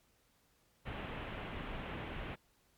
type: low-pass noise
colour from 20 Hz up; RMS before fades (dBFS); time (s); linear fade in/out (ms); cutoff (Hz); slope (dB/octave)
pink; -43; 0.85-2.36; 20; 3200; 48
effects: pink hiss -72 dBFS RMS until 2.77 s + MP3 96 kbps